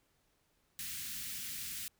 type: band-stop noise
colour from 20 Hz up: white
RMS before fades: -42 dBFS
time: 0.79-1.88 s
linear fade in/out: 0 ms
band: 250 to 1700 Hz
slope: 24 dB/octave
effects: pink hiss -75 dBFS RMS until 1.99 s